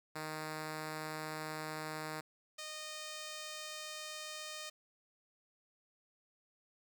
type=tone pair in turn; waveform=5% pulse; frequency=155.56 / 615.8 Hz; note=D#3 / D#5; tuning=0 / -18 cents; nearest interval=2 octaves; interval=2382 cents; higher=second; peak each=-29 / -32 dBFS; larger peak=first; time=0.15-2.21 / 2.58-4.7 s; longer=second; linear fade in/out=10 ms; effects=none